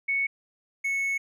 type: tone pair in turn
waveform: sine / triangle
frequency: 2215 / 2204 Hz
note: C#7 / C#7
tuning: -2 / -11 cents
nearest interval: unison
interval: 9 cents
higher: first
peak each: -23 dBFS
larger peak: neither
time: 0.08-0.27 / 0.84-1.18 s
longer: second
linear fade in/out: 10 ms
effects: none